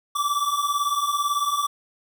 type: beating tone pair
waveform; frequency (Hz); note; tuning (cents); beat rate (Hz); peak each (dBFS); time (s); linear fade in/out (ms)
square; 1147 / 1165; D6 / D6; -41 / -14; 18; -27 / -24; 0.15-1.67; 10
effects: none